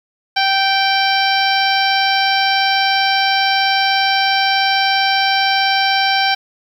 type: harmonic tone with a mistuned harmonic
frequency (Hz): 779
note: G5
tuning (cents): -11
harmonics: 1 / 2 / 3 / 4 / 5 / 6 / 7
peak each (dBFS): -16 / -19 / -21 / -22 / -23 / -24 / -24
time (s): 0.36-6.35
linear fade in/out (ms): 10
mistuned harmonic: 5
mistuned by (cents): +28
effects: 7-bit